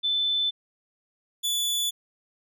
sine / sawtooth tone pair in turn, 3520 / 3460 Hz, A7 / A7, 0 / -30 cents, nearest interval unison, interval 30 cents, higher first, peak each -22 / -21 dBFS, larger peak second, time 0.03-0.51 / 1.43-1.91 s, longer neither, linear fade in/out 20 ms, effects none

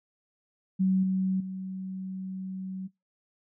sine tone with level steps, 188.6 Hz, F#3, 33 cents sharp, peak -21 / -24 / -33 dBFS, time 0.79-2.88 s, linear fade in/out 20 ms, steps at 1.03 / 1.4 s, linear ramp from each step 5 ms, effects noise-tail reverb RT60 0.2 s tail -22 dB re dry

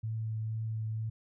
sine tone with vibrato, 110.5 Hz, A2, 8 cents sharp, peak -32 dBFS, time 0.03-1.1 s, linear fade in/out 10 ms, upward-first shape triangle, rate 2.1 Hz, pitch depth 14 cents each way, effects none

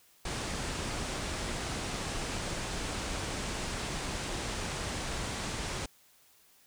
pink low-pass noise, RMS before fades -36 dBFS, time 0.25-5.86 s, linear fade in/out 5 ms, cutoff 9400 Hz, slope 48 dB/octave, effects white hiss -63 dBFS RMS until 6.66 s

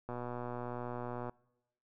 click train, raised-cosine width 1 ms, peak -27 dBFS, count 148, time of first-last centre 0.09-1.295 s, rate 122 Hz, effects noise-tail reverb RT60 1.0 s tail -26 dB re dry

